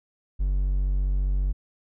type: tone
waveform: triangle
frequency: 47.4 Hz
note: F#1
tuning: 43 cents sharp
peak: -19 dBFS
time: 0.39-1.53 s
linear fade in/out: 20 ms
effects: none

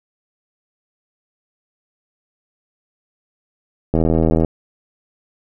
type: click train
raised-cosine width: 2 ms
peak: -3 dBFS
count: 42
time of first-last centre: 3.94-4.447 s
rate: 80.8 Hz
effects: none

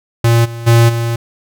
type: tone with level steps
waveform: square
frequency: 116.54 Hz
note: A#2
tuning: in tune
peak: -8 / -24 / -6 / -15 dBFS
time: 0.24-1.16 s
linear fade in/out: 5 ms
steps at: 0.44 / 0.66 / 0.88 s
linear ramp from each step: 20 ms
effects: none

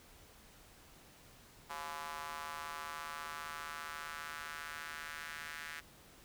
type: tone with high-pass filter sweep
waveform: square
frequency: 77.5 Hz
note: D#2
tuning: 6 cents flat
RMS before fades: -45 dBFS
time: 1.69-5.81 s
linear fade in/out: 20 ms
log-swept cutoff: 950 to 1700 Hz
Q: 2.6
effects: pink hiss -60 dBFS RMS until 6.24 s

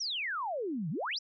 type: exponential two-way sweep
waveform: sine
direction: down then up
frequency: 5920 to 143 to 5920 Hz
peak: -32 dBFS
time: 0-1.19 s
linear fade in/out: 10 ms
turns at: 0.9 s
effects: none

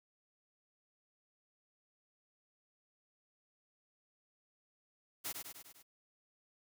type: noise with echo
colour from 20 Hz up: white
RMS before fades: -40 dBFS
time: 5.24-5.33 s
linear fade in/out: 20 ms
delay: 100 ms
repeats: 5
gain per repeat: -4 dB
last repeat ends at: 5.83 s
effects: none

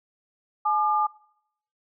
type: tone pair together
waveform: sine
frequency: 850.5 / 1204 Hz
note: G#5 / D6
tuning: +41 / +43 cents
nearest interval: tritone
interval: 602 cents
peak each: -23 dBFS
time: 0.65-1.07 s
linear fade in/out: 10 ms
effects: noise-tail reverb RT60 0.7 s tail -22 dB re dry

